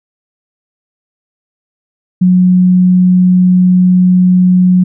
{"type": "tone", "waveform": "sine", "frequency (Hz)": 182.1, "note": "F#3", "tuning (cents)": -27, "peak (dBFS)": -4, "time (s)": [2.21, 4.84], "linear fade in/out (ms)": 10, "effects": []}